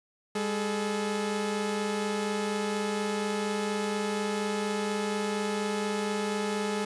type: tone pair together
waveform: sawtooth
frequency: 202.9 / 430 Hz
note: G#3 / A4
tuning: -40 / -40 cents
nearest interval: octave + minor second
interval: 1300 cents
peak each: -27 dBFS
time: 0.35-6.85 s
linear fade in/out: 5 ms
effects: resampled to 24000 Hz